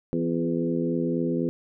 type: harmonic tone with a mistuned harmonic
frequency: 83.8 Hz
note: E2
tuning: 29 cents sharp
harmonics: 2 / 3 / 4 / 5 / 6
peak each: -29 / -27 / -29 / -32 / -33 dBFS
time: 0.13-1.49 s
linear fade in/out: 0 ms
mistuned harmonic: 4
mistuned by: +24 cents
effects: none